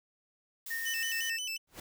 blue noise, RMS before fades -42 dBFS, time 0.66-1.3 s, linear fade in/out 5 ms
triangle tone with tremolo, 1835 Hz, A#6, 28 cents flat, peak -31 dBFS, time 0.7-1.37 s, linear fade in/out 10 ms, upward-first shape triangle, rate 6.9 Hz, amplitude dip 30%
25% pulse tone with vibrato, 2817 Hz, F7, 14 cents sharp, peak -31 dBFS, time 0.85-1.58 s, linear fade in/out 20 ms, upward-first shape square, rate 5.6 Hz, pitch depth 110 cents each way
pink noise with exponential growth, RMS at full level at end -40 dBFS, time 1.67-1.8 s, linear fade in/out 5 ms, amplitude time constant 28 ms
effects none

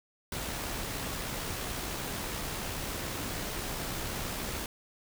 pink noise with amplitude modulation, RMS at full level -35 dBFS, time 0.32-4.66 s, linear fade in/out 2 ms, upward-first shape sine, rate 66.7 Hz, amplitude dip 25%, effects none

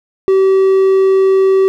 triangle tone, 383.8 Hz, G4, 37 cents flat, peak -5 dBFS, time 0.28-1.68 s, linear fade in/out 0 ms, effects none

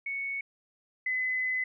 sine tone pair in turn, 2217 / 2022 Hz, C#7 / B6, 0 / +40 cents, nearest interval major second, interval 160 cents, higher first, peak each -31 / -27 dBFS, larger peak second, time 0.06-0.41 / 1.06-1.64 s, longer second, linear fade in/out 5 ms, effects none

